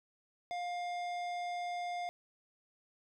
sine tone with tanh clipping, 706 Hz, F5, 19 cents sharp, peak -38 dBFS, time 0.51-2.09 s, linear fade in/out 0 ms, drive 15 dB, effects none

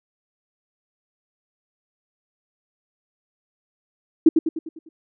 sine tone with echo, 321.8 Hz, E4, 42 cents flat, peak -6 dBFS, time 4.26-4.29 s, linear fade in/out 5 ms, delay 100 ms, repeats 6, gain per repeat -6 dB, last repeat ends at 4.89 s, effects none

